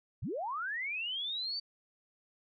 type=linear sweep; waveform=sine; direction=up; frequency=69.4 to 4633 Hz; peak=-34 dBFS; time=0.22-1.6 s; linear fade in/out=10 ms; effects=none